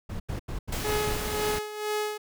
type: noise bursts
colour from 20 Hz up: brown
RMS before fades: -32 dBFS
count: 6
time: 0.09-1.175 s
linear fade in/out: 10 ms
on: 110 ms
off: 85 ms
type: noise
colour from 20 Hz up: pink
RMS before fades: -33 dBFS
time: 0.72-1.59 s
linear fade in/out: 5 ms
type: tone with tremolo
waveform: sawtooth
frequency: 422.8 Hz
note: G#4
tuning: 31 cents sharp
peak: -22 dBFS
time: 0.84-2.18 s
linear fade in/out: 10 ms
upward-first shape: sine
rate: 2 Hz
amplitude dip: 70%
effects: none